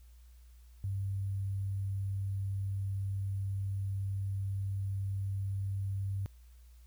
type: tone with sample-and-hold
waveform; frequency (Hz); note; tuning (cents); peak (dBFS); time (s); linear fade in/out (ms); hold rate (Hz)
sine; 98; G2; 0; -32; 0.84-6.26; 0; 11025
effects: added 60 Hz sine -53 dBFS peak until 6.86 s + white hiss -70 dBFS RMS until 6.86 s